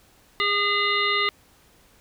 harmonic tone with a mistuned harmonic, 407.8 Hz, G#4, 32 cents flat, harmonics 1 / 3 / 5 / 7 / 9 / 10, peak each -30 / -25 / -24 / -29 / -28 / -32 dBFS, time 0.4-1.29 s, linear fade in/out 0 ms, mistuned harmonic 9, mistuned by -15 cents, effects pink hiss -57 dBFS RMS until 2 s

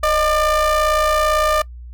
square ring-modulated tone, 293.7 Hz, D4, in tune, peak -12 dBFS, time 0.03-1.62 s, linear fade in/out 5 ms, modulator 910 Hz, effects noise-tail reverb RT60 0.1 s tail -23 dB re dry + added 60 Hz sine -32 dBFS peak until 1.93 s

